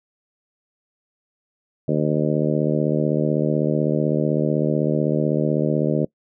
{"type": "harmonic tone", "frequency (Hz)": 75.9, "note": "D#2", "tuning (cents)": -42, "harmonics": [2, 3, 4, 5, 6, 7, 8], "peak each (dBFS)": [-22, -24, -25, -26, -27, -27, -28], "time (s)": [1.88, 6.05], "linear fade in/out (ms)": 5, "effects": ["noise-tail reverb RT60 0.1 s tail -23 dB re dry"]}